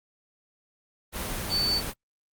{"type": "tone in noise", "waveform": "sine", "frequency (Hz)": 4521, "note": "C#8", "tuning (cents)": 33, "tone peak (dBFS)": -23, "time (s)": [1.49, 1.82], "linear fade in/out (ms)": 50, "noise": "pink", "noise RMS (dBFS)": -32, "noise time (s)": [1.12, 1.94], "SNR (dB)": 6, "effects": ["Opus 24 kbps"]}